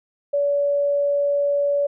sine tone, 571 Hz, D5, 49 cents flat, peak -17 dBFS, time 0.33-1.87 s, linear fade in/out 10 ms, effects none

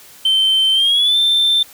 sine tone with pitch glide, 3101 to 3562 Hz, G7 to A7, -19 to +21 cents, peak -9 dBFS, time 0.25-1.63 s, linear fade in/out 5 ms, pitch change +240 cents, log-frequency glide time 0.73-1.17 s, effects tanh soft clip ceiling -9 dBFS + white hiss -42 dBFS RMS until 1.73 s

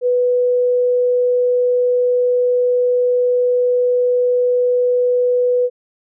sine tone, 493.9 Hz, B4, in tune, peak -12 dBFS, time 0.01-5.7 s, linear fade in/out 50 ms, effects none

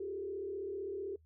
sine tone with frequency modulation, 393.7 Hz, G4, 8 cents sharp, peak -37 dBFS, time 0-1.16 s, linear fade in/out 5 ms, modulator 35.6 Hz, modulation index 1, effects noise-tail reverb RT60 0.1 s tail -23 dB re dry + added 79 Hz sine -62 dBFS peak until 1.25 s

